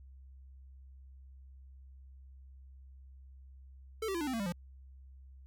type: tone with pitch steps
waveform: square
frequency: 442 / 387 / 338.9 / 296.7 / 259.8 / 227.5 / 199.18 / 174.4 Hz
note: A4 / G4 / E4 / D4 / C4 / A#3 / G3 / F3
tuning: +8 / -22 / +48 / +18 / -12 / -42 / +28 / -2 cents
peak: -34 dBFS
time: 4.02-4.524 s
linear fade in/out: 5 ms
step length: 63 ms
effects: added 66 Hz sine -51 dBFS peak until 5.46 s